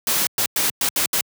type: noise bursts at uneven times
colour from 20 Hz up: white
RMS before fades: -20 dBFS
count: 6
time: 0.07-0.27 / 0.38-0.46 / 0.56-0.7 / 0.81-0.89 / 0.96-1.06 / 1.13-1.21 s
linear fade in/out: 2 ms
effects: high-pass 100 Hz 12 dB/octave